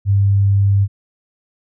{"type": "tone", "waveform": "sine", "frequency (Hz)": 99.4, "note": "G2", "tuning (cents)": 25, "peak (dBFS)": -10, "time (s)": [0.05, 0.88], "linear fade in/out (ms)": 50, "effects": []}